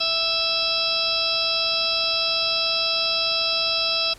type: harmonic tone with a mistuned harmonic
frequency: 659.3 Hz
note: E5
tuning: in tune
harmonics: 1 / 2 / 4 / 5 / 6 / 7 / 8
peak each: -31 / -32 / -28 / -29 / -26 / -27 / -26 dBFS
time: 0-4.14 s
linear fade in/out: 10 ms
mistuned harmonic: 7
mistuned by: +64 cents
effects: pink hiss -47 dBFS RMS until 4.18 s + low-pass 11000 Hz 12 dB/octave